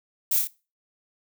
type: noise with echo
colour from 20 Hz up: violet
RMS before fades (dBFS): -23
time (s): 0.31-0.39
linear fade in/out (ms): 5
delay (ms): 28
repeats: 3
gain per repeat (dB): -3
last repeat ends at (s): 0.474
effects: noise-tail reverb RT60 0.3 s tail -20 dB re dry